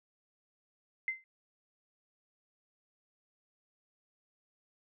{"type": "tone with exponential decay", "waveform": "sine", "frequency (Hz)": 2073, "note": "C7", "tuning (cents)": -17, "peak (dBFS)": -27, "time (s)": [1.08, 1.24], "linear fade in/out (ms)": 1, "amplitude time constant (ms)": 34, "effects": []}